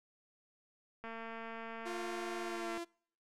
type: click train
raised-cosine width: 0.5 ms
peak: -31 dBFS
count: 395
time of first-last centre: 1.04-2.776 s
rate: 227 Hz
type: tone with pitch glide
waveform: sawtooth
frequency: 351.4 to 341 Hz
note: F4 to F4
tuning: +11 to -41 cents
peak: -36 dBFS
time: 1.85-2.85 s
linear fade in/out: 20 ms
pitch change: -52 cents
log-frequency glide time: 2.4-2.71 s
effects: noise-tail reverb RT60 0.6 s tail -26 dB re dry + low-pass 10000 Hz 12 dB/octave